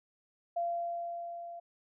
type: tone with level ramp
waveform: sine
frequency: 687 Hz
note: F5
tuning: 29 cents flat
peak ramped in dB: -29 to -42 dBFS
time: 0.56-1.6 s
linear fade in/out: 10 ms
effects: none